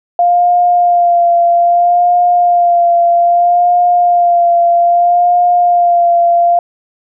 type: tone with vibrato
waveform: sine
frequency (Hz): 698.5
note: F5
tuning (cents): 0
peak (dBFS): -6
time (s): 0.19-6.59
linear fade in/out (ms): 2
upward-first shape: sine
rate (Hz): 0.62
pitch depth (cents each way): 24
effects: none